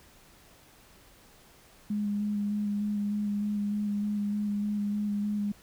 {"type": "tone with vibrato", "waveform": "sine", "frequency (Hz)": 206.5, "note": "G#3", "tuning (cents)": -10, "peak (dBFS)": -27, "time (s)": [1.9, 5.52], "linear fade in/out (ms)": 5, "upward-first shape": "square", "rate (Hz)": 3.3, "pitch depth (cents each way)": 14, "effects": ["pink hiss -57 dBFS RMS until 5.62 s"]}